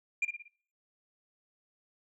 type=tone with echo; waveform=sine; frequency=2400 Hz; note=D7; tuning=37 cents sharp; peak=-23 dBFS; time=0.22-0.25 s; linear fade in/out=5 ms; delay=58 ms; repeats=4; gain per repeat=-7 dB; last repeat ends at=0.482 s; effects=noise-tail reverb RT60 0.5 s tail -20 dB re dry + tanh soft clip ceiling -25 dBFS